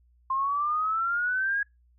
sine exponential sweep, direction up, 1052 to 1660 Hz, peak -24 dBFS, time 0.3-1.63 s, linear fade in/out 5 ms, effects noise-tail reverb RT60 0.2 s tail -25 dB re dry + added 60 Hz sine -59 dBFS peak until 1.98 s

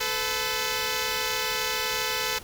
5% pulse tone pair together, 436.6 / 504 Hz, A4 / B4, -13 / +35 cents, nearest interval major second, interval 248 cents, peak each -17 dBFS, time 0-2.39 s, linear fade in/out 10 ms, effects pink hiss -45 dBFS RMS until 2.43 s

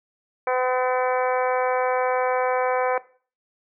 harmonic tone, 253.8 Hz, B3, 47 cents sharp, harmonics 2 / 3 / 4 / 5 / 6 / 7 / 8 / 9, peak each -23 / -26 / -28 / -32 / -33 / -37 / -40 / -35 dBFS, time 0.47-2.98 s, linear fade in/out 2 ms, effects noise-tail reverb RT60 0.4 s tail -17 dB re dry

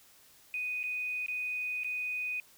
sine tone with dropouts, 2489 Hz, D#7, in tune, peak -32 dBFS, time 0.54-2.4 s, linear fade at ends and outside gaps 1 ms, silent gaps 0.831-0.838 / 1.262-1.283 / 1.835-1.845 s, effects white hiss -60 dBFS RMS until 2.57 s

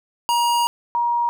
square / sine tone pair in turn, 949 / 949 Hz, A#5 / A#5, +31 / +31 cents, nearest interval unison, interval 0 cents, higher neither, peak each -17 dBFS, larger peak neither, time 0.29-0.67 / 0.95-1.29 s, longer first, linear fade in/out 0 ms, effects none

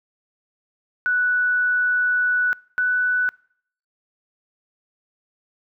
sine tone pair in turn, 1480 / 1489.4 Hz, F#6 / F#6, 0 / +11 cents, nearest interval unison, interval 11 cents, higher second, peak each -17 dBFS, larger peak neither, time 1.06-2.53 / 2.78-3.29 s, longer first, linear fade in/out 0 ms, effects noise-tail reverb RT60 0.6 s tail -25 dB re dry

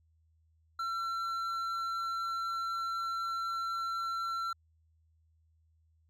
sine tone with hard clipping, 1352 Hz, E6, 43 cents sharp, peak -34 dBFS, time 0.79-4.53 s, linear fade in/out 5 ms, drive 6 dB, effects added 80 Hz sine -66 dBFS peak until 6.09 s

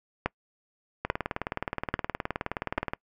two click trains, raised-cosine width 0.5 ms, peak -14 / -10 dBFS, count 37 / 4, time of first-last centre 1.05-2.935 / 0.26-2.781 s, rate 19.1 / 1.19 Hz, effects noise-tail reverb RT60 0.1 s tail -25 dB re dry

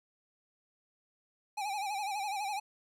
square tone with vibrato, 810 Hz, G#5, 43 cents flat, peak -34 dBFS, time 1.57-2.6 s, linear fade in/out 10 ms, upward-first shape sine, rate 12 Hz, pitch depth 90 cents each way, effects low-pass 12000 Hz 12 dB/octave + 11-bit

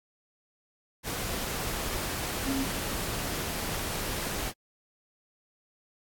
sine tone in noise, 270.4 Hz, C#4, 43 cents flat, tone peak -28 dBFS, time 2.44-2.67 s, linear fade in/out 50 ms, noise pink, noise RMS -33 dBFS, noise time 1.03-4.53 s, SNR +2 dB, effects AAC 64 kbps

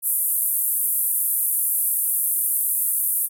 white band-pass noise, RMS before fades -22 dBFS, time 0.02-3.29 s, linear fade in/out 50 ms, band 9600 to 14000 Hz, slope 48 dB/octave, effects none

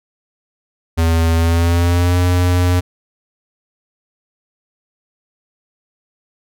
square tone with pitch glide, 82.41 to 89.35 Hz, E2 to F2, 0 to +40 cents, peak -12 dBFS, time 0.97-2.81 s, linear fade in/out 20 ms, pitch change +140 cents, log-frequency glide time 1.35-2.19 s, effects none

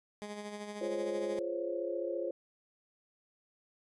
15% pulse tone with tremolo, 207.7 Hz, G#3, in tune, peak -33 dBFS, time 0.22-1.39 s, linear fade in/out 0 ms, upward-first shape sine, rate 13 Hz, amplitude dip 45%
sine chord, Db major seventh, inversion first, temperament just, 346.5 / 415.8 / 519.7 / 554.4 Hz, F4 / Ab4 / C5 / Db5, -14 / +2 / -12 / 0 cents, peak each -38 / -43 / -38 / -38 dBFS, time 0.81-2.31 s, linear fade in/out 5 ms
effects resampled to 24000 Hz

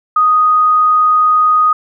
sine tone, 1244.5 Hz, D#6, in tune, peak -7 dBFS, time 0.16-1.73 s, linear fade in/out 5 ms, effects none

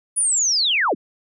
sine linear sweep, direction down, 9956 to 139.2 Hz, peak -16 dBFS, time 0.16-0.95 s, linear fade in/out 20 ms, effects none

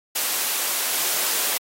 white high-pass noise, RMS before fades -23 dBFS, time 0.15-1.58 s, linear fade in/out 10 ms, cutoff 370 Hz, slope 12 dB/octave, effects AAC 48 kbps

